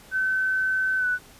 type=tone with pitch glide; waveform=sine; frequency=1527 to 1486.1 Hz; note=G6 to F#6; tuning=-46 to +7 cents; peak=-21 dBFS; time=0.11-1.19 s; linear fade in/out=50 ms; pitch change=-47 cents; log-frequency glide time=0.98-1.06 s; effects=pink hiss -50 dBFS RMS until 1.39 s + resampled to 32000 Hz